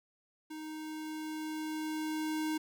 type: tone with level ramp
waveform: square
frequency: 311.1 Hz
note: D#4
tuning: in tune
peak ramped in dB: -42 to -32 dBFS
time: 0.5-2.58 s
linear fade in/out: 10 ms
effects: 11-bit